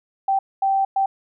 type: tone bursts at uneven times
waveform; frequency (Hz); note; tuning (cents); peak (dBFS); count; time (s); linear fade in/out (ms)
sine; 779; G5; -11; -16; 3; 0.28-0.39 / 0.62-0.85 / 0.96-1.06; 5
effects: none